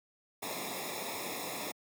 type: noise with comb filter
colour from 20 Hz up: pink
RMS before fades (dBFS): -39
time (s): 0.42-1.72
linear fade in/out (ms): 10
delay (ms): 0.66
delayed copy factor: -0.95
effects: high-pass 150 Hz 12 dB/octave